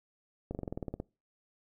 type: slowing click train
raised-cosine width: 2 ms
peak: -23 dBFS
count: 11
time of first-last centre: 0.51-1.001 s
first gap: 39 ms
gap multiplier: 1.05
effects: noise-tail reverb RT60 0.3 s tail -24 dB re dry